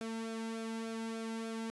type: tone with flanger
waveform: sawtooth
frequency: 225.3 Hz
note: A3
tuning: 41 cents sharp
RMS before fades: -40 dBFS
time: 0.01-1.7 s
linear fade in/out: 0 ms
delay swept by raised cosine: 1 to 1.72 ms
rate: 3.4 Hz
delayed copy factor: -0.6
effects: resampled to 24000 Hz